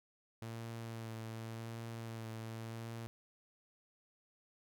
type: tone with vibrato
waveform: sawtooth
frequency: 113.6 Hz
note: A#2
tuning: 44 cents flat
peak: -39 dBFS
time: 0.42-3.07 s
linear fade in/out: 0 ms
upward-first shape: sine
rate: 0.88 Hz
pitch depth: 23 cents each way
effects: none